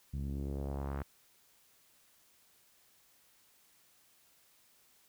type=tone with low-pass filter sweep; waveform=sawtooth; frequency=69.3 Hz; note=C#2; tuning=in tune; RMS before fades=-38 dBFS; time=0.13-1.03 s; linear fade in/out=10 ms; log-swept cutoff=160 to 1600 Hz; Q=1.5; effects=white hiss -67 dBFS RMS until 5.08 s